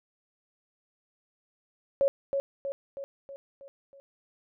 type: tone with echo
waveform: sine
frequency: 553 Hz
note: C#5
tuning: 4 cents flat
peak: -20 dBFS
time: 2.01-2.08 s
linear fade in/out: 0 ms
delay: 320 ms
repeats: 6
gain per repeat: -5 dB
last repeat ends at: 4 s
effects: none